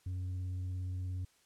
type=tone with tanh clipping; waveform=sine; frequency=91.7 Hz; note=F#2; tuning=15 cents flat; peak=-36 dBFS; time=0.06-1.25 s; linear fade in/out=5 ms; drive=3 dB; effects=white hiss -69 dBFS RMS until 1.45 s + low-pass 10000 Hz 12 dB/octave